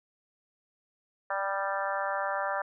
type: harmonic tone with a mistuned harmonic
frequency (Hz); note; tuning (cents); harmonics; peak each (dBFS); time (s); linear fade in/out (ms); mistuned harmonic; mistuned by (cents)
196; G3; 0; 3 / 4 / 5 / 6 / 7 / 8 / 9; -34 / -35 / -36 / -37 / -37 / -38 / -39; 1.3-2.62; 5; 6; +21
effects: none